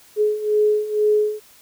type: beating tone pair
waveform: sine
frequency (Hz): 421.4 / 423.5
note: G#4 / G#4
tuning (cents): +25 / +34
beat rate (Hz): 2.1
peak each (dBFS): -21 / -17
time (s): 0.16-1.4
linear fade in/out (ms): 50
effects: white hiss -50 dBFS RMS until 1.61 s